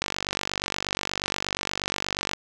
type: click train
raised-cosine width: 0.2 ms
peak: -8 dBFS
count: 113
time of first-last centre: 0.02-2.334 s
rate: 48.4 Hz
effects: none